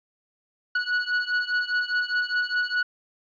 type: beating tone pair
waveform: 45% pulse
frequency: 1467 / 1471.9 Hz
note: F#6 / F#6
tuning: -15 / -9 cents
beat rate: 4.9 Hz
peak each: -26 dBFS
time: 0.75-2.83 s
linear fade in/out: 5 ms
effects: resampled to 11025 Hz